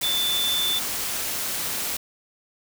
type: tone in noise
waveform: sine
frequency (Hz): 3522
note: A7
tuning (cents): +1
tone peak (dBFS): -22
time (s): 0.03-0.79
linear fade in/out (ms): 5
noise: white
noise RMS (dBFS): -28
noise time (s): 0.01-1.97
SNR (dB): +3
effects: none